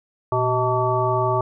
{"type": "harmonic tone with a mistuned harmonic", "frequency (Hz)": 127, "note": "B2", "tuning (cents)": 49, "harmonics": [1, 3, 5, 7, 9], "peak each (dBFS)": [-24, -24, -24, -24, -24], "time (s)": [0.32, 1.41], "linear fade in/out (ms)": 2, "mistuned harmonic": 1, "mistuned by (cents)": -120, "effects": []}